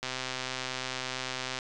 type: click train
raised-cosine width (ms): 0.2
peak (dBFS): -16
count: 202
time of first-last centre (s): 0.03-1.588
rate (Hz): 129
effects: resampled to 24000 Hz